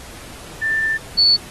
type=tone pair in turn; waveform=sine; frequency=1777 / 4449 Hz; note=A6 / C#8; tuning=+17 / +5 cents; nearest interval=octave + major third; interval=1588 cents; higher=second; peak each=-16 / -10 dBFS; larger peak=second; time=0.61-0.98 / 1.17-1.37 s; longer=first; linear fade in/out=20 ms; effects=pink hiss -38 dBFS RMS until 1.5 s + AAC 32 kbps